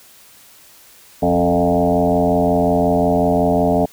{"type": "tone with frequency modulation", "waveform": "sine", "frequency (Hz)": 440, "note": "A4", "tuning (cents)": 0, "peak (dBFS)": -12, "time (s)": [1.22, 3.86], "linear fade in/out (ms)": 10, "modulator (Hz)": 85.5, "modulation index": 3.6, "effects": ["white hiss -46 dBFS RMS until 3.92 s"]}